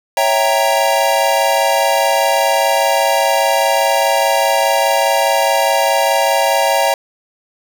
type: chord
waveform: square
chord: C# diminished seventh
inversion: none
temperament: equal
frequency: 554.4 / 659.3 / 784 / 932.3 Hz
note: C#5 / E5 / G5 / Bb5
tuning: 0 / 0 / 0 / 0 cents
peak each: -18 dBFS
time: 0.17-6.94 s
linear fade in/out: 2 ms
effects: none